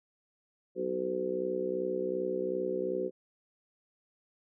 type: harmonic tone with a mistuned harmonic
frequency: 62.7 Hz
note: B1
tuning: 27 cents sharp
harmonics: 3 / 4 / 5 / 6 / 7 / 8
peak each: -42 / -44 / -41 / -33 / -39 / -35 dBFS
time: 0.75-3.11 s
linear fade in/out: 50 ms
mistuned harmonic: 8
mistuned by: +25 cents
effects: none